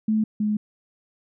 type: tone pair in turn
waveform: sine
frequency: 217 / 211.2 Hz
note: A3 / G#3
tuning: -24 / +29 cents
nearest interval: unison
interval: 47 cents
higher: first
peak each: -18 / -20 dBFS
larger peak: first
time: 0.08-0.24 / 0.4-0.57 s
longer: second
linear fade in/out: 5 ms
effects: none